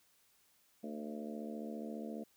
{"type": "harmonic tone with a mistuned harmonic", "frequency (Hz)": 74.7, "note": "D2", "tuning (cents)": 30, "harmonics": [3, 4, 5, 6, 7, 8, 9], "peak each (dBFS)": [-43, -48, -53, -50, -51, -55, -52], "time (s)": [0.83, 2.24], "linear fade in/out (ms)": 10, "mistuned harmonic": 8, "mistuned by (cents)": 26, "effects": ["white hiss -71 dBFS RMS until 2.36 s"]}